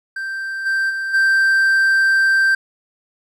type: tone with level steps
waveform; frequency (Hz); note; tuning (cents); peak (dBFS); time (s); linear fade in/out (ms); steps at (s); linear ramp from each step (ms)
triangle; 1568; G6; 0; -21 / -14 / -19 / -10; 0.16-2.55; 5; 0.65 / 0.89 / 1.13; 20
effects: none